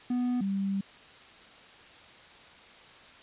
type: tone pair in turn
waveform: triangle / sine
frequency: 246.9 / 195.96 Hz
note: B3 / G3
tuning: 0 / 0 cents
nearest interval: major third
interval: 400 cents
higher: first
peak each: -24 / -27 dBFS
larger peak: first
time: 0.1-0.41 / 0.41-0.81 s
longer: second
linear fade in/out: 5 ms
effects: white hiss -52 dBFS RMS until 3.22 s + resampled to 8000 Hz